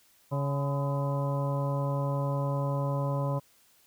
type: harmonic tone with a mistuned harmonic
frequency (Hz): 140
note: C#3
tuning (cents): +18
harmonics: 1 / 2 / 3 / 4 / 5 / 6 / 7 / 9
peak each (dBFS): -28 / -39 / -43 / -34 / -46 / -45 / -37 / -48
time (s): 0.31-3.4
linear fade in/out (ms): 20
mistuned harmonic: 7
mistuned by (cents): +51
effects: white hiss -63 dBFS RMS until 3.86 s